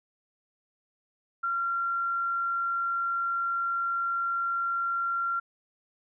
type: tone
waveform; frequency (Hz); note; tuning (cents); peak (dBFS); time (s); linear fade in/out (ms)
sine; 1375; F6; -27; -26; 1.43-5.4; 10
effects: none